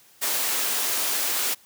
white high-pass noise, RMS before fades -25 dBFS, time 0.21-1.55 s, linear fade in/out 20 ms, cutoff 330 Hz, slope 12 dB/octave, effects white hiss -55 dBFS RMS until 1.65 s + high-pass 80 Hz 12 dB/octave

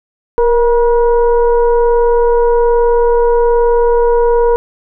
sine tone with frequency modulation, 470.6 Hz, A#4, 16 cents sharp, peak -7 dBFS, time 0.38-4.56 s, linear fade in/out 0 ms, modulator 490 Hz, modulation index 0.73, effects none

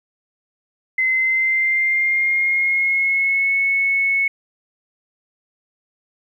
sine tone with pitch glide, 2055 to 2202 Hz, C7 to C#7, -32 to -12 cents, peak -15 dBFS, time 0.98-4.28 s, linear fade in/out 5 ms, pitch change +120 cents, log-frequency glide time 1.09-3.53 s, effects 9-bit

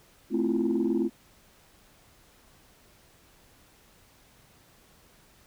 sine chord, F major seventh, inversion first, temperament equal, 220 / 261.6 / 329.6 / 349.2 Hz, A3 / C4 / E4 / F4, 0 / 0 / 0 / 0 cents, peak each -28 dBFS, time 0.3-1.1 s, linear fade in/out 50 ms, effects tanh soft clip ceiling -17 dBFS + pink hiss -59 dBFS RMS until 5.46 s

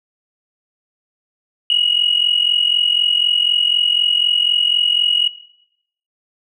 sine tone pair together, 2877 / 2921 Hz, F#7 / F#7, -49 / -23 cents, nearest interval unison, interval 26 cents, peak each -14 dBFS, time 1.7-5.28 s, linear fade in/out 2 ms, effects noise-tail reverb RT60 0.8 s tail -19 dB re dry + tanh soft clip ceiling -5 dBFS

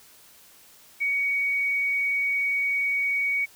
sine tone with frequency modulation, 2245 Hz, C#7, 21 cents sharp, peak -22 dBFS, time 1-3.46 s, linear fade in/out 20 ms, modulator 37.3 Hz, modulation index 0.39, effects white hiss -53 dBFS RMS until 3.55 s

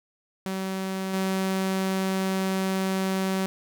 sawtooth tone with level steps, 190.4 Hz, F#3, 50 cents sharp, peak -24 / -20 dBFS, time 0.46-3.46 s, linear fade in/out 0 ms, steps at 1.13 s, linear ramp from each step 10 ms, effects none

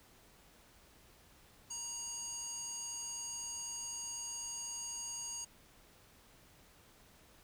square tone with band-pass filter, 948 Hz, A#5, 29 cents sharp, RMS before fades -43 dBFS, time 1.7-5.45 s, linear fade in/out 10 ms, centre 7100 Hz, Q 7.1, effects pink hiss -63 dBFS RMS until 7.43 s

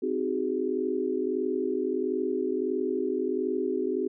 sine chord, Ab dominant seventh, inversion first, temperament just, 259.6 / 311.5 / 373.8 / 415.3 Hz, C4 / Eb4 / Gb4 / Ab4, -13 / +2 / +18 / 0 cents, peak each -32 / -34 / -29 / -31 dBFS, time 0.02-4.08 s, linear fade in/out 10 ms, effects none

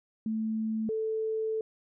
sine tone pair in turn, 220 / 440 Hz, A3 / A4, 0 / 0 cents, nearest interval octave, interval 1200 cents, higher second, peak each -28 dBFS, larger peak neither, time 0.26-0.89 / 0.89-1.61 s, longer second, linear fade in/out 2 ms, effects none

